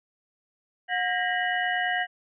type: tone cluster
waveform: sine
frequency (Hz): 724 / 1615 / 1871 / 1960 / 2937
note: F#5 / G#6 / A#6 / B6 / F#7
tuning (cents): -38 / -49 / +6 / -14 / -13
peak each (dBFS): -28 / -30 / -29 / -34 / -35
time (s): 0.88-2.07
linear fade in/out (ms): 50
effects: none